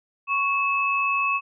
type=tone pair together; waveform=sine; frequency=1108.7 / 2598 Hz; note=C#6 / E7; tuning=0 / -26 cents; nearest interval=octave + minor third; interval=1474 cents; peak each=-23 dBFS; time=0.27-1.41 s; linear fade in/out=50 ms; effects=none